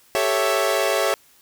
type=chord; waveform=sawtooth; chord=A dominant seventh; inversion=third; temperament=equal; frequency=392 / 440 / 554.4 / 659.3 Hz; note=G4 / A4 / C#5 / E5; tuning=0 / 0 / 0 / 0 cents; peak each=-22 / -22 / -19 / -19 dBFS; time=0.15-1.14 s; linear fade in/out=0 ms; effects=white hiss -55 dBFS RMS until 1.41 s